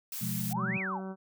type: noise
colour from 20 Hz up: blue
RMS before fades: -38 dBFS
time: 0.12-0.53 s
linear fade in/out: 2 ms
type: chord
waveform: sine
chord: F diminished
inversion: second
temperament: just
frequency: 125.72 / 174.61 / 209.5 Hz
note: Cb3 / F3 / Ab3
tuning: +31 / 0 / +15 cents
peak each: -36 dBFS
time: 0.21-0.78 s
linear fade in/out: 10 ms
type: exponential two-way sweep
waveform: sine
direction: up then down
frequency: 659.3 to 2619 to 659.3 Hz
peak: -32 dBFS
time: 0.5-1.01 s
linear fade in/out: 50 ms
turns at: 0.78 s
type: harmonic tone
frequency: 190.3 Hz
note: F#3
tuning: 49 cents sharp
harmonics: 1 / 2 / 3 / 4 / 5 / 6 / 7 / 8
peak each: -37 / -43 / -47 / -49 / -51 / -53 / -54 / -55 dBFS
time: 0.55-1.16 s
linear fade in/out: 50 ms
effects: none